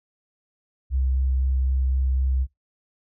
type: tone with vibrato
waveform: sine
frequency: 65.41 Hz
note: C2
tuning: in tune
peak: -19 dBFS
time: 0.9-2.47 s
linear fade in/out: 50 ms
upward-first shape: sine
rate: 3.9 Hz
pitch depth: 11 cents each way
effects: noise-tail reverb RT60 0.2 s tail -24 dB re dry